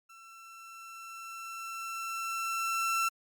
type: tone with level ramp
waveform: 30% pulse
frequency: 1343 Hz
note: E6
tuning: 32 cents sharp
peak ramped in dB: -49 to -24 dBFS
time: 0.09-3.09 s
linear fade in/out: 10 ms
effects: Opus 48 kbps